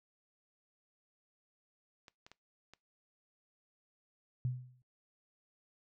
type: clicks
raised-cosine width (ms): 0.2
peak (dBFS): -36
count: 4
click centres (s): 2.082 / 2.265 / 2.316 / 2.736
type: tone with exponential decay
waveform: sine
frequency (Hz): 125.7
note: B2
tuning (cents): +31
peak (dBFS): -29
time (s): 4.45-4.82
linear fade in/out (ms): 0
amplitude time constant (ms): 79
effects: noise-tail reverb RT60 0.2 s tail -22 dB re dry